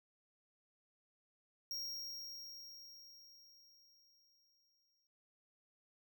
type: tone with exponential decay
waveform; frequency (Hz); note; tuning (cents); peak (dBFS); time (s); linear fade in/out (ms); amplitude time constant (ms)
square; 5588; F8; 0; -40; 1.71-5.07; 1; 730
effects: none